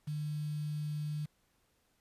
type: tone with quantisation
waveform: sine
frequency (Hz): 150.1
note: D3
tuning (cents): +38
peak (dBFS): -34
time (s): 0.07-1.26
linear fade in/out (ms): 10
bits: 9
effects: pink hiss -74 dBFS RMS until 2 s + resampled to 32000 Hz